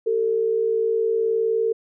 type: tone pair together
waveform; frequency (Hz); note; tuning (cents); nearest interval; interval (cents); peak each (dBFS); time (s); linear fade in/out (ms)
sine; 390.7 / 450.5; G4 / A4; -6 / +41; major second; 247; -26 / -19; 0.06-1.73; 10
effects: none